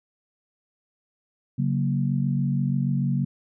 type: chord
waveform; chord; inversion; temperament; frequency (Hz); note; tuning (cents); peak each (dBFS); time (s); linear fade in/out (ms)
sine; F# major; second; equal; 138.59 / 185 / 233.1; C#3 / F#3 / A#3; 0 / 0 / 0; -23 / -27 / -28; 1.58-3.25; 10
effects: none